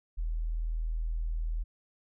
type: tone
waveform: sine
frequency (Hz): 40.42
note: E1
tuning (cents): -33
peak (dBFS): -29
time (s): 0.17-1.64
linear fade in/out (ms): 20
effects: none